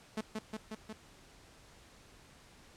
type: tone with echo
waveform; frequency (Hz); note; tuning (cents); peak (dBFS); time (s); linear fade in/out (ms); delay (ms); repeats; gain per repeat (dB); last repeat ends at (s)
sawtooth; 217.4; A3; -21; -30; 0.17-0.21; 5; 180; 4; -2; 0.93
effects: pink hiss -59 dBFS RMS until 2.76 s + low-pass 9000 Hz 12 dB/octave